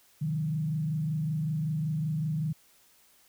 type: tone with frequency modulation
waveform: sine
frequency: 155.1 Hz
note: D#3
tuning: 5 cents flat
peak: -27 dBFS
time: 0.21-2.53 s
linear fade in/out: 10 ms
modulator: 25.3 Hz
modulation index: 0.62
effects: white hiss -62 dBFS RMS until 3.28 s